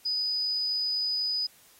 sine tone, 4976 Hz, D#8, 1 cent flat, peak -26 dBFS, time 0.05-1.47 s, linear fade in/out 10 ms, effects white hiss -58 dBFS RMS until 1.79 s + AAC 48 kbps

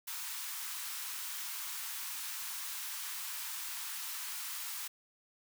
white high-pass noise, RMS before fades -41 dBFS, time 0.07-4.88 s, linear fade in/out 10 ms, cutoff 880 Hz, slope 48 dB/octave, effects none

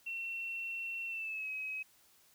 sine tone with pitch glide, 2713 to 2546 Hz, E7 to D#7, +49 to +39 cents, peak -37 dBFS, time 0.06-1.83 s, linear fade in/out 10 ms, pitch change -110 cents, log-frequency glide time 1.07-1.49 s, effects white hiss -66 dBFS RMS until 2.34 s

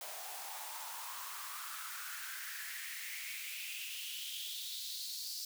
white noise with high-pass filter sweep, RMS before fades -44 dBFS, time 0.01-5.45 s, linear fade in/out 2 ms, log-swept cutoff 670 to 4800 Hz, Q 5, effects none

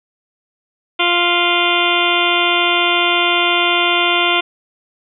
harmonic tone with a mistuned harmonic, 349.2 Hz, F4, in tune, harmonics 1 / 2 / 3 / 4 / 6 / 7 / 8 / 9 / 10, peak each -21 / -21 / -21 / -21 / -21 / -21 / -21 / -21 / -21 dBFS, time 0.99-4.41 s, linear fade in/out 10 ms, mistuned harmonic 9, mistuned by -19 cents, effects none

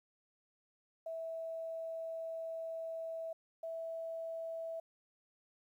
sine tone pair in turn, 654 / 656.4 Hz, E5 / E5, -14 / -8 cents, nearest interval unison, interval 6 cents, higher second, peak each -39 / -39 dBFS, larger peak neither, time 1.06-3.33 / 3.63-4.8 s, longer first, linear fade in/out 5 ms, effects 12-bit

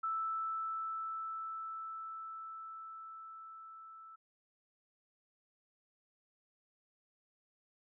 sine tone with level ramp, 1318.5 Hz, E6, in tune, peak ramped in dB -33 to -51 dBFS, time 0.03-4.16 s, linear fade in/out 10 ms, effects none

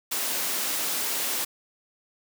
white high-pass noise, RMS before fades -28 dBFS, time 0.11-1.45 s, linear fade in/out 10 ms, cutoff 200 Hz, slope 24 dB/octave, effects none

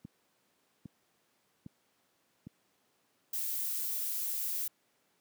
click train, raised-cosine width 5 ms, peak -26 dBFS, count 4, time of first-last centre 0.05-2.469 s, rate 1.24 Hz
violet noise, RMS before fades -35 dBFS, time 3.33-4.68 s, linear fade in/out 5 ms
effects pink hiss -73 dBFS RMS until 5.2 s + high-pass 200 Hz 12 dB/octave

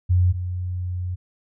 sine tone pair in turn, 90.2 / 90.2 Hz, F#2 / F#2, -44 / -44 cents, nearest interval unison, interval 0 cents, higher neither, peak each -14 / -24 dBFS, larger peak first, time 0.09-0.33 / 0.33-1.16 s, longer second, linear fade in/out 20 ms, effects none

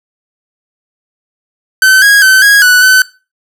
45% pulse tone with pitch steps, 1531 / 1646 / 1532 / 1648 / 1482 / 1516 Hz, G6 / G#6 / G6 / G#6 / F#6 / F#6, -41 / -16 / -40 / -14 / +2 / +42 cents, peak -3 dBFS, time 1.82-3.02 s, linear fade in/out 2 ms, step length 200 ms, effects noise-tail reverb RT60 0.3 s tail -19 dB re dry

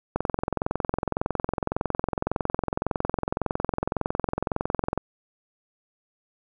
click train, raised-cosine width 1 ms, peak -10 dBFS, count 106, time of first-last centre 0.16-4.977 s, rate 21.8 Hz, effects none

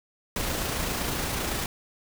pink noise with amplitude modulation, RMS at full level -28 dBFS, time 0.36-1.66 s, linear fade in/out 2 ms, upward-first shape sine, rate 27.8 Hz, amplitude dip 30%, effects none

